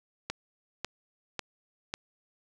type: click train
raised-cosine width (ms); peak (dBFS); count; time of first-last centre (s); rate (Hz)
0.2; -15; 4; 0.3-1.939; 1.83
effects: 9-bit